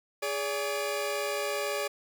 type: tone cluster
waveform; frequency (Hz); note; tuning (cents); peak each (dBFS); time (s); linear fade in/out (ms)
sawtooth; 413.9 / 572 / 2409; G#4 / D5 / D7; -6 / -46 / +43; -30 / -28 / -35; 0.22-1.88; 10
effects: none